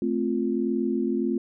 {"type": "chord", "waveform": "sine", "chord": "F major", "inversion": "first", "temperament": "equal", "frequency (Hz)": [220, 261.6, 349.2], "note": ["A3", "C4", "F4"], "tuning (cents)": [0, 0, 0], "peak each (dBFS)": -27, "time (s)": [0.02, 1.38], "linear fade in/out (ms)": 2, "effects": []}